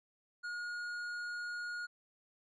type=tone with tanh clipping; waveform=triangle; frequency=1437 Hz; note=F6; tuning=49 cents sharp; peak=-40 dBFS; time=0.43-1.87 s; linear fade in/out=20 ms; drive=13 dB; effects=resampled to 24000 Hz